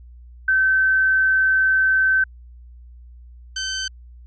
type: tone pair in turn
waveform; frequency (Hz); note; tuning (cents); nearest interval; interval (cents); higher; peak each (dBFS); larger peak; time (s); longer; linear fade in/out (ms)
sine / 10% pulse; 1539 / 1539; G6 / G6; -32 / -32; unison; 0; neither; -14; neither; 0.48-2.24 / 3.56-3.88; first; 5
effects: added 60 Hz sine -40 dBFS peak until 4.26 s + resampled to 16000 Hz